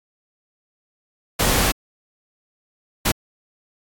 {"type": "noise bursts at uneven times", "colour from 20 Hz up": "pink", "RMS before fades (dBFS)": -18, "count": 2, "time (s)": [[1.39, 1.72], [3.05, 3.12]], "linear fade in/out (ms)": 10, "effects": ["AAC 64 kbps"]}